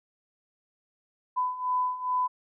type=beating tone pair; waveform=sine; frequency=1001 / 1003.4 Hz; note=B5 / B5; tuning=+23 / +27 cents; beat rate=2.4 Hz; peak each=-31 / -27 dBFS; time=1.36-2.28 s; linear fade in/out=20 ms; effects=none